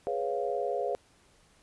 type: chord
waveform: sine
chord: C# dominant seventh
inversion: second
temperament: equal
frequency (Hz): 415.3 / 493.9 / 554.4 / 698.5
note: G#4 / B4 / C#5 / E#5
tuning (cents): 0 / 0 / 0 / 0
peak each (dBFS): -34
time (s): 0.07-0.95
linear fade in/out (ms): 0
effects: pink hiss -63 dBFS RMS until 1.62 s + resampled to 24000 Hz